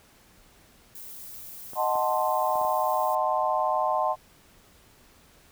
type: noise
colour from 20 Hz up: violet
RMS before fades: -42 dBFS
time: 0.95-3.15 s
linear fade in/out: 2 ms
type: clicks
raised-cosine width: 1 ms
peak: -29 dBFS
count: 5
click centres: 1.734 / 1.956 / 2.556 / 2.614 / 2.649 s
type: chord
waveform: sine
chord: D# diminished seventh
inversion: none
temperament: equal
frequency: 622.3 / 740 / 880 / 1046.5 Hz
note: D#5 / F#5 / A5 / C6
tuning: 0 / 0 / 0 / 0 cents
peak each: -28 dBFS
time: 1.75-4.16 s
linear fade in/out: 50 ms
effects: pink hiss -57 dBFS RMS until 5.51 s